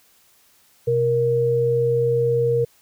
sine tone pair together, 126.99 / 469.3 Hz, B2 / A#4, +49 / +12 cents, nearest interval octave + major seventh, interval 2263 cents, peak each -23 / -17 dBFS, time 0.87-2.65 s, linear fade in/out 10 ms, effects white hiss -57 dBFS RMS until 2.81 s

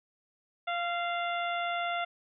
harmonic tone with a mistuned harmonic, 695 Hz, F5, 9 cents flat, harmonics 1 / 2 / 3 / 4 / 5, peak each -32 / -35 / -38 / -42 / -42 dBFS, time 0.67-2.05 s, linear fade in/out 10 ms, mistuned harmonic 2, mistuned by -15 cents, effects none

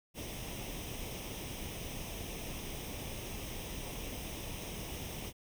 pink noise with comb filter, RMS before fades -42 dBFS, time 0.14-5.33 s, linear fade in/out 50 ms, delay 0.34 ms, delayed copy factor +0.65, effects none

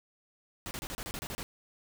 pink noise bursts, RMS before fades -39 dBFS, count 10, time 0.66-1.43 s, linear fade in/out 0 ms, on 50 ms, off 30 ms, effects none

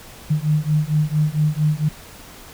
sine beating tone pair, 150 / 154.4 Hz, D3 / D#3, +37 / -13 cents, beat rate 4.4 Hz, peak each -19 dBFS, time 0.3-1.89 s, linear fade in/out 10 ms, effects pink hiss -41 dBFS RMS until 2.53 s

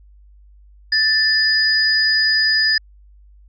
sine tone pair together, 1760 / 4955 Hz, A6 / D#8, 0 / -8 cents, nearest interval octave + tritone, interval 1792 cents, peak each -16 dBFS, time 0.92-2.78 s, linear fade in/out 5 ms, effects added 50 Hz sine -44 dBFS peak until 3.48 s

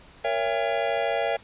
square chord, A# diminished seventh, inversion none, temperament just, 466.2 / 559.4 / 671.3 / 805.5 Hz, A#4 / C#5 / E5 / G5, 0 / +16 / +31 / +47 cents, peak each -31 / -29 / -28 / -31 dBFS, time 0.24-1.37 s, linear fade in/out 10 ms, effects pink hiss -51 dBFS RMS until 1.43 s + resampled to 8000 Hz

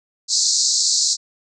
pink band-pass noise, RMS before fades -18 dBFS, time 0.28-1.17 s, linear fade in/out 50 ms, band 4100 to 7800 Hz, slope 96 dB/octave, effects none

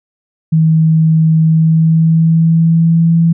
sine tone with pitch glide, 159.8 to 166.3 Hz, D#3 to E3, +47 to +16 cents, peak -6 dBFS, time 0.52-3.33 s, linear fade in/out 10 ms, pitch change +69 cents, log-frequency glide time 1.41-3.16 s, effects none

